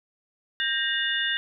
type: tone cluster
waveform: sine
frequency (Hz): 1593 / 1863 / 2866 / 3556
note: G6 / A#6 / F7 / A7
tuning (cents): +27 / -2 / +44 / +18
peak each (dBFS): -29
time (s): 0.6-1.37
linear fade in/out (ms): 0
effects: none